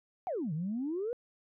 sine exponential two-way sweep, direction down then up, 796 to 146.83 to 501 Hz, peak -31 dBFS, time 0.27-1.13 s, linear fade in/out 0 ms, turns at 0.53 s, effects tanh soft clip ceiling -27 dBFS

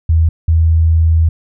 sine tone pair in turn, 81 / 81.28 Hz, E2 / E2, -30 / -24 cents, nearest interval unison, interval 6 cents, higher second, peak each -7 dBFS, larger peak neither, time 0.09-0.29 / 0.48-1.29 s, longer second, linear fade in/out 5 ms, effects none

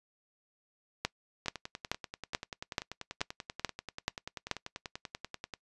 two click trains, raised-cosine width 0.2 ms, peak -12 / -22 dBFS, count 9 / 43, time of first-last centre 1.05-4.513 / 1.46-5.538 s, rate 2.31 / 10.3 Hz, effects noise-tail reverb RT60 0.1 s tail -22 dB re dry + resampled to 24000 Hz

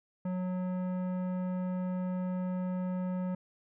sine tone with tanh clipping, 183 Hz, F#3, 19 cents flat, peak -33 dBFS, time 0.25-3.35 s, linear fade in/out 5 ms, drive 14 dB, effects none

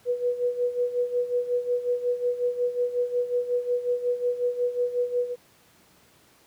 sine tone with tremolo, 489.6 Hz, B4, 15 cents flat, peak -20 dBFS, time 0.05-5.36 s, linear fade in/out 50 ms, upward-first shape sine, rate 5.5 Hz, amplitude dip 75%, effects pink hiss -58 dBFS RMS until 6.46 s + high-pass 100 Hz 12 dB/octave

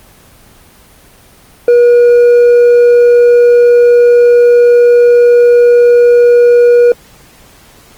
sine tone with hard clipping, 480.9 Hz, B4, 46 cents flat, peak -3 dBFS, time 1.68-6.92 s, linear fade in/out 2 ms, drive 2 dB, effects pink hiss -41 dBFS RMS until 7.97 s + Opus 24 kbps

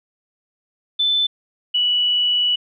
sine tone pair in turn, 3520 / 2948 Hz, A7 / F#7, 0 / -7 cents, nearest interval minor third, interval 307 cents, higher first, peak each -15 dBFS, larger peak neither, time 0.99-1.27 / 1.74-2.56 s, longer second, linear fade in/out 10 ms, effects none

